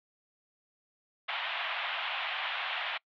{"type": "band-pass noise", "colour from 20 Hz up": "white", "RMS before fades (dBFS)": -35, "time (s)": [1.28, 2.98], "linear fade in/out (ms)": 10, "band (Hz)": [650, 3400], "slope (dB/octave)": 48, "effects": ["noise-tail reverb RT60 0.1 s tail -25 dB re dry"]}